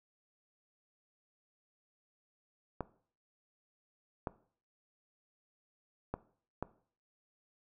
clicks, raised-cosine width 1 ms, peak -21 dBFS, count 4, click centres 2.807 / 4.272 / 6.14 / 6.626 s, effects noise-tail reverb RT60 0.5 s tail -18 dB re dry

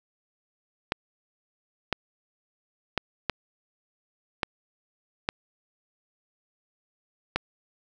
clicks, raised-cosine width 0.3 ms, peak -8 dBFS, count 7, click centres 0.921 / 1.927 / 2.977 / 3.297 / 4.432 / 5.289 / 7.36 s, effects none

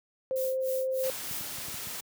sine tone, 523.3 Hz, C5, in tune, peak -27 dBFS, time 0.31-1.1 s, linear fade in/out 0 ms
violet noise with tremolo, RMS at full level -37 dBFS, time 0.36-1.45 s, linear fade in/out 0 ms, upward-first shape sine, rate 3.3 Hz, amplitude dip 100%
white noise, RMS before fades -38 dBFS, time 1.03-2.01 s, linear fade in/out 10 ms
clicks, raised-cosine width 5 ms, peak -33 dBFS, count 6, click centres 1.312 / 1.41 / 1.584 / 1.683 / 1.743 / 1.871 s
effects high-pass 80 Hz 12 dB/octave

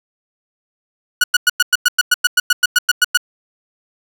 sawtooth tone bursts, 1463 Hz, F#6, 20 cents flat, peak -5 dBFS, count 16, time 1.21-3.174 s, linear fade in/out 5 ms, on 29 ms, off 100 ms, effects none

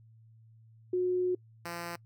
sine / 5% pulse tone pair in turn, 363.3 / 171.45 Hz, F#4 / F3, -32 / -32 cents, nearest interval octave + minor second, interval 1300 cents, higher first, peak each -26 dBFS, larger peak neither, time 0.93-1.35 / 1.65-1.96 s, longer first, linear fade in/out 5 ms, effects noise-tail reverb RT60 0.1 s tail -25 dB re dry + added 112 Hz sine -55 dBFS peak until 2.05 s

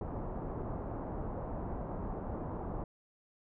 pink low-pass noise, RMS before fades -39 dBFS, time 0.01-2.84 s, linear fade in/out 2 ms, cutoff 990 Hz, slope 24 dB/octave, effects none

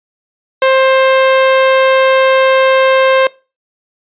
sawtooth tone, 528 Hz, C5, 16 cents sharp, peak -3 dBFS, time 0.62-3.27 s, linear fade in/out 2 ms, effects noise-tail reverb RT60 0.3 s tail -22 dB re dry + resampled to 8000 Hz

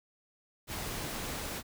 pink noise, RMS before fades -38 dBFS, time 0.67-1.63 s, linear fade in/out 50 ms, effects none

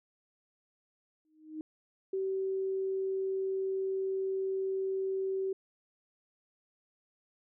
sine tone with exponential growth, 311.2 Hz, D#4, in tune, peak -34 dBFS, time 1.25-1.61 s, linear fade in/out 1 ms, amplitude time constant 77 ms
sine tone, 383.5 Hz, G4, 38 cents flat, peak -30 dBFS, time 2.13-5.53 s, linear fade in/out 5 ms
effects none

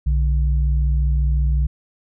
sine tone pair together, 61.7 / 147.14 Hz, B1 / D3, -1 / +4 cents, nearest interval octave + minor third, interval 1505 cents, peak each -15 / -25 dBFS, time 0.06-1.67 s, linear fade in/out 10 ms, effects none

